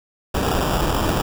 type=noise with sample-and-hold; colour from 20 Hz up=pink; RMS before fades=-20 dBFS; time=0.34-1.22 s; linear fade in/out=10 ms; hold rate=2100 Hz; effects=none